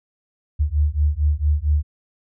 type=beating tone pair; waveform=sine; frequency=72.4 / 76.8 Hz; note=D2 / D#2; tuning=-24 / -22 cents; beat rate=4.4 Hz; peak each=-19 dBFS; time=0.59-1.83 s; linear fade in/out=20 ms; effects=none